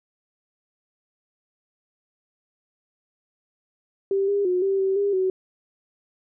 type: tone with pitch steps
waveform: sine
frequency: 391.7 / 403.3 / 362.4 / 389.7 / 384.6 / 402.8 / 375.4 Hz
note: G4 / G4 / F#4 / G4 / G4 / G4 / F#4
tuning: -1 / +49 / -36 / -10 / -33 / +47 / +25 cents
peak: -19 dBFS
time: 4.11-5.3 s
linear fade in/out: 2 ms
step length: 170 ms
effects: none